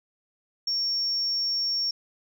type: tone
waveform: sine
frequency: 5500 Hz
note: F8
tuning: 27 cents flat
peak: -23 dBFS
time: 0.67-1.91 s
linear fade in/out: 5 ms
effects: tanh soft clip ceiling -19 dBFS